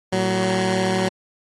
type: tone pair together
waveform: 15% pulse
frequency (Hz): 113.1 / 187.43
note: A2 / F#3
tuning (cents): +48 / +23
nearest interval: major sixth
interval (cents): 875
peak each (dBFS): -20 / -13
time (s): 0.12-1.09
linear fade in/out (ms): 10
effects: low-pass 9000 Hz 12 dB/octave + AAC 32 kbps